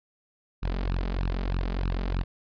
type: tone with flanger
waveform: sawtooth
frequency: 44.91 Hz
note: F1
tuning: 49 cents sharp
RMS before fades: -28 dBFS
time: 0.62-2.24 s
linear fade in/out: 20 ms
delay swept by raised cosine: 0.7 to 5 ms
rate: 3.2 Hz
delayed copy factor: +0.8
effects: resampled to 11025 Hz